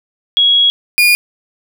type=tone pair in turn; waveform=sine / 35% pulse; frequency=3322 / 2430 Hz; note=G#7 / D#7; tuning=0 / -42 cents; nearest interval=perfect fourth; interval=542 cents; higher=first; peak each=-7 / -5 dBFS; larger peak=second; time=0.37-0.7 / 0.98-1.15 s; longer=first; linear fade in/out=0 ms; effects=none